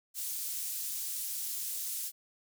pink high-pass noise, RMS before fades -37 dBFS, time 0.14-2.12 s, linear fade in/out 50 ms, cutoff 8000 Hz, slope 12 dB/octave, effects none

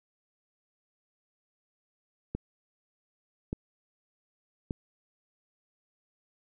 click train, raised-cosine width 3 ms, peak -19 dBFS, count 3, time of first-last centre 2.35-4.708 s, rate 0.848 Hz, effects none

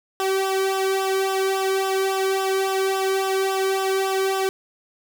sawtooth tone with flanger, 384.5 Hz, G4, 33 cents flat, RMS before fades -22 dBFS, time 0.2-4.49 s, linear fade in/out 0 ms, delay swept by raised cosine 0.45 to 1.16 ms, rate 3.6 Hz, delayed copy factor -0.85, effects none

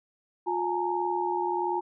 sine tone cluster, 355.8 / 841 / 922 Hz, F4 / G#5 / A#5, +32 / +22 / -19 cents, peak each -30 dBFS, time 0.46-1.81 s, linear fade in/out 20 ms, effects none

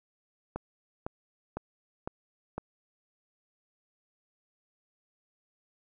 click train, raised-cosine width 1 ms, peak -20 dBFS, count 5, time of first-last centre 0.56-2.58 s, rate 1.98 Hz, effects none

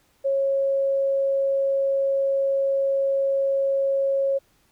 sine tone, 547 Hz, C#5, 23 cents flat, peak -19 dBFS, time 0.24-4.39 s, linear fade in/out 20 ms, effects pink hiss -63 dBFS RMS until 4.71 s

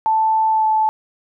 sine tone with pitch glide, 880 to 870.9 Hz, A5 to A5, 0 to -18 cents, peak -13 dBFS, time 0.06-0.89 s, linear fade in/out 0 ms, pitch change -18 cents, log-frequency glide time 0.5-0.66 s, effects none

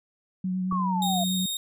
sine tone with vibrato, 185 Hz, F#3, in tune, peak -25 dBFS, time 0.44-1.46 s, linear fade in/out 5 ms, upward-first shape triangle, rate 9.2 Hz, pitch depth 23 cents each way
sine exponential sweep, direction down, 1146 to 677 Hz, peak -26 dBFS, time 0.71-1.24 s, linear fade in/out 5 ms
click, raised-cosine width 3 ms, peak -26 dBFS, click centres 0.725 s
sawtooth tone, 3709 Hz, A#7, 9 cents flat, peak -25 dBFS, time 1.02-1.57 s, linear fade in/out 2 ms
effects none

